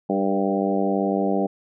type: harmonic tone with a mistuned harmonic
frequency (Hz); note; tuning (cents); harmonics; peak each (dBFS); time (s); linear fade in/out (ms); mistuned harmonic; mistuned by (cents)
98; G2; 0; 2 / 3 / 4 / 5 / 6 / 7 / 8; -24 / -26 / -27 / -28 / -29 / -29 / -30; 0.09-1.47; 10; 5; -20
effects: none